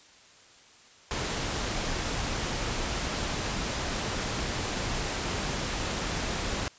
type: noise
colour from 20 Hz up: pink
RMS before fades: -31 dBFS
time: 1.11-6.68 s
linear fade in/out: 0 ms
effects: white hiss -55 dBFS RMS until 6.78 s + resampled to 16000 Hz